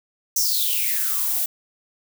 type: noise with high-pass filter sweep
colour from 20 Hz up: violet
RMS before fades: -22 dBFS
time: 0.36-1.46 s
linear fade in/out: 5 ms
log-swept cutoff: 6200 to 620 Hz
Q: 8.5
effects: none